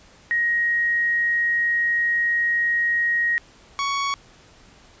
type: tone pair in turn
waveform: sine / sawtooth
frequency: 1883 / 1117 Hz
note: A#6 / C#6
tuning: +17 / +13 cents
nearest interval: major sixth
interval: 904 cents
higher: first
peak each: -18 dBFS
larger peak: neither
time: 0.31-3.38 / 3.79-4.14 s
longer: first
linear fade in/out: 0 ms
effects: pink hiss -51 dBFS RMS until 5 s + resampled to 16000 Hz